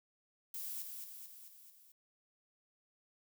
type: noise with echo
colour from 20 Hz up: violet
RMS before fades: -43 dBFS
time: 0.54-0.82 s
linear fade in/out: 2 ms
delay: 220 ms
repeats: 5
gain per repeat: -4 dB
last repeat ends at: 1.92 s
effects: none